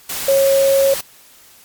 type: tone in noise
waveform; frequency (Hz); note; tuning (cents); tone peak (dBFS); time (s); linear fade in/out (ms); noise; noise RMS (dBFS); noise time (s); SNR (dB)
sine; 547; C#5; -23; -10; 0.28-0.94; 5; white; -24; 0.09-1.01; +11
effects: white hiss -46 dBFS RMS until 1.64 s + MP3 96 kbps